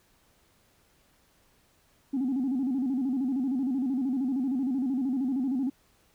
sine tone with vibrato, 261.6 Hz, C4, in tune, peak -24 dBFS, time 2.13-5.7 s, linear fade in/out 10 ms, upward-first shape square, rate 13 Hz, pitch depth 99 cents each way, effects tanh soft clip ceiling -22 dBFS + pink hiss -65 dBFS RMS until 6.14 s

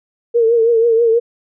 sine tone with vibrato, 460.4 Hz, A#4, 22 cents flat, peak -9 dBFS, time 0.34-1.2 s, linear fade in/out 20 ms, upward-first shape triangle, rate 6.2 Hz, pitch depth 68 cents each way, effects none

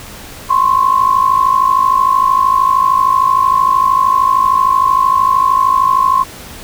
sine tone pair together, 1035.9 / 1089 Hz, C6 / C#6, -18 / -31 cents, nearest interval minor second, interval 87 cents, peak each -11 dBFS, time 0.49-6.24 s, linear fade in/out 20 ms, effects pink hiss -32 dBFS RMS until 6.63 s

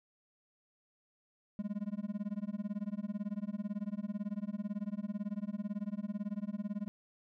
triangle tone with tremolo, 205.7 Hz, G#3, 16 cents flat, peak -30 dBFS, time 1.59-6.88 s, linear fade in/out 0 ms, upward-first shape sine, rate 18 Hz, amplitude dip 100%, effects none

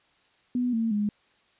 sine tone with pitch steps, 246.9 / 226.4 / 207.6 Hz, B3 / A3 / G#3, 0 / +50 / 0 cents, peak -23 dBFS, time 0.55-1.09 s, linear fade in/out 2 ms, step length 180 ms, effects white hiss -64 dBFS RMS until 1.59 s + resampled to 8000 Hz

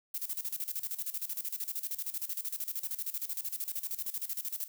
violet noise with tremolo, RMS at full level -35 dBFS, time 0.14-4.68 s, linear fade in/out 5 ms, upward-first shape square, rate 13 Hz, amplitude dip 80%, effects none

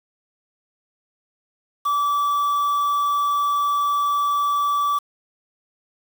triangle tone with quantisation, 1156 Hz, D6, 28 cents flat, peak -16 dBFS, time 1.85-4.99 s, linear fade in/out 10 ms, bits 6, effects none

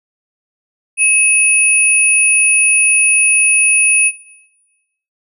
sine tone pair together, 2571 / 9707 Hz, E7 / D#9, -44 / -44 cents, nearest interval octave + major seventh, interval 2300 cents, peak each -11 dBFS, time 0.97-4.12 s, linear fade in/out 50 ms, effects noise-tail reverb RT60 1.0 s tail -17 dB re dry

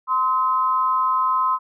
sine tone pair together, 1036.4 / 1278 Hz, C6 / D#6, -17 / +46 cents, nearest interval major third, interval 363 cents, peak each -18 / -22 dBFS, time 0.07-1.59 s, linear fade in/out 50 ms, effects none

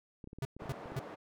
clicks, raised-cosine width 3 ms, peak -34 dBFS, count 10, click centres 0.242 / 0.274 / 0.331 / 0.386 / 0.566 / 0.621 / 0.657 / 0.713 / 0.858 / 0.92 s
square tone bursts, 133.9 Hz, C3, 40 cents sharp, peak -34 dBFS, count 3, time 0.42-0.993 s, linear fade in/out 2 ms, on 31 ms, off 240 ms
white band-pass noise, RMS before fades -47 dBFS, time 0.59-1.16 s, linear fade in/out 20 ms, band 180 to 770 Hz, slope 12 dB/octave
effects none

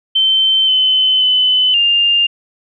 sine tone with pitch steps, 3094 / 3047 / 3021 / 2804 Hz, G7 / G7 / F#7 / F7, -23 / -50 / +35 / +6 cents, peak -9 dBFS, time 0.15-2.27 s, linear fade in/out 10 ms, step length 530 ms, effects none

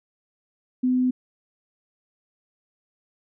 sine tone, 253.2 Hz, B3, 43 cents sharp, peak -18 dBFS, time 0.83-1.11 s, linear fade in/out 10 ms, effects none

